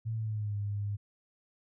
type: tone with pitch glide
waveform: sine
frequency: 112.1 to 102.2 Hz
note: A2 to G#2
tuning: +33 to -27 cents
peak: -31 dBFS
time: 0.05-0.97 s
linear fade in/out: 20 ms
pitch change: -160 cents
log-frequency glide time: 0.15-0.56 s
effects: none